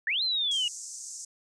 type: linear two-way sweep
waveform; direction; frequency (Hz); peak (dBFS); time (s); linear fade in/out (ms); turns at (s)
sine; up then down; 1661.2 to 4186 to 2836; -25; 0.07-0.68; 2; 0.23
type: band-pass noise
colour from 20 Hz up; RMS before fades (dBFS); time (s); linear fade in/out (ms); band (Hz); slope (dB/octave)
white; -41; 0.51-1.25; 5; 5700 to 8100; 48
effects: none